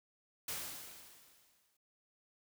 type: noise with exponential decay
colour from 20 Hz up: white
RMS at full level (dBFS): -39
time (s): 0.48-1.77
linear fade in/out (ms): 5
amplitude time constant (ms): 280
effects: none